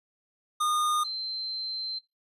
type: tone pair in turn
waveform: square / sine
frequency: 1222 / 4110 Hz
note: D#6 / C8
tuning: -32 / -32 cents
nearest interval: octave + major sixth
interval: 2100 cents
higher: second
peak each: -25 / -32 dBFS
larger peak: first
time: 0.6-1.04 / 1.04-1.99 s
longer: second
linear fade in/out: 10 ms
effects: noise-tail reverb RT60 0.2 s tail -19 dB re dry + resampled to 32000 Hz